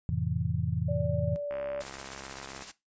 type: chord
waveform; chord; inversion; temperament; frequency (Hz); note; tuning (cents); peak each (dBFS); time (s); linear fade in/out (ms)
sine; F major seventh; none; just; 87.31 / 109.13 / 130.96 / 163.7; F2 / A2 / C3 / E3; 0 / -14 / +2 / -12; -33; 0.09-1.36; 0
type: tone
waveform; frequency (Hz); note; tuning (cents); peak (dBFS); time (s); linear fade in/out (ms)
sine; 580; D5; -22; -31; 0.88-1.82; 10
type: click train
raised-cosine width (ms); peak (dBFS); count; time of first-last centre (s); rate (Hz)
0.5; -27; 76; 1.51-2.623; 67.4
type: noise with tremolo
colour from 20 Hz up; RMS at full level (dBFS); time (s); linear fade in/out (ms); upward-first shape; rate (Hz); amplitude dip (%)
white; -41; 1.8-2.72; 10; sine; 16; 50
effects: noise-tail reverb RT60 0.2 s tail -17 dB re dry + resampled to 16000 Hz